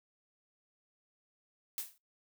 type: noise with exponential decay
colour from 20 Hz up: blue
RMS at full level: -34 dBFS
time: 1.78-1.98 s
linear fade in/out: 1 ms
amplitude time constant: 42 ms
effects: noise-tail reverb RT60 0.2 s tail -23 dB re dry